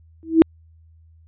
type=tone with exponential growth; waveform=sine; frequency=324.5 Hz; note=E4; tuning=27 cents flat; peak=-3 dBFS; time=0.23-0.42 s; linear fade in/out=0 ms; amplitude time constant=41 ms; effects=added 81 Hz sine -48 dBFS peak until 1.27 s + resampled to 8000 Hz